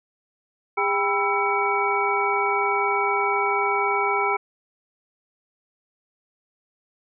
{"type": "tone cluster", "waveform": "sine", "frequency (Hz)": [405.7, 792, 987, 1331, 2262], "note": ["G#4", "G5", "B5", "E6", "C#7"], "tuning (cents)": [-41, 18, -1, 16, 34], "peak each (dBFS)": -26, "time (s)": [0.77, 4.37], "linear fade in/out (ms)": 10, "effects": []}